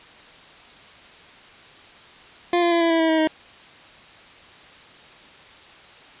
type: tone with pitch steps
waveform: 25% pulse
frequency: 349.2 / 344 / 338.9 / 333.8 / 328.8 / 323.9 / 319.1 / 314.4 Hz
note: F4 / F4 / E4 / E4 / E4 / E4 / D#4 / D#4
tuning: 0 / -26 / +48 / +22 / -4 / -30 / +44 / +18 cents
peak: -13 dBFS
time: 2.53-3.274 s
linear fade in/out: 2 ms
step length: 93 ms
effects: white hiss -46 dBFS RMS until 6.2 s + resampled to 8000 Hz